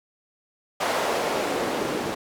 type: noise with band-pass filter sweep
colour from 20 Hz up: white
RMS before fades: -26 dBFS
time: 0.8-2.15 s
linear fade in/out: 10 ms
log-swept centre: 690 to 320 Hz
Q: 1.3
effects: none